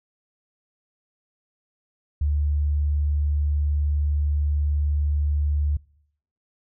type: tone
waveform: sine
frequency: 73.42 Hz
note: D2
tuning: in tune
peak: -19 dBFS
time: 2.21-5.77 s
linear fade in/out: 5 ms
effects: noise-tail reverb RT60 0.7 s tail -25 dB re dry